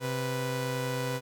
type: tone pair together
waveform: sawtooth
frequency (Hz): 130.81 / 493.9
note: C3 / B4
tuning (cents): 0 / 0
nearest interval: octave + major seventh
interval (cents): 2300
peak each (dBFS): -28 / -29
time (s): 0-1.21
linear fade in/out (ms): 50
effects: none